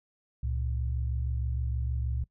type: tone pair together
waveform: sine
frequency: 68.02 / 114.4 Hz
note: C#2 / A#2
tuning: -32 / -32 cents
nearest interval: major sixth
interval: 900 cents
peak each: -29 / -34 dBFS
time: 0.43-2.24 s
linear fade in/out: 5 ms
effects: noise-tail reverb RT60 0.1 s tail -21 dB re dry